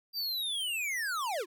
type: linear sweep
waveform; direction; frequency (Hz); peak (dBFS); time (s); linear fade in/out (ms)
square; down; 4761 to 311.1; -32; 0.13-1.46; 50
effects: none